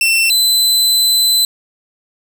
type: tone pair in turn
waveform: sawtooth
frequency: 2690 / 4030 Hz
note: E7 / B7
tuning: +34 / +34 cents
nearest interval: perfect fifth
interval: 700 cents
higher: second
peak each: -7 dBFS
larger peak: neither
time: 0.01-0.3 / 0.3-1.45 s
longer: second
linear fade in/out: 2 ms
effects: none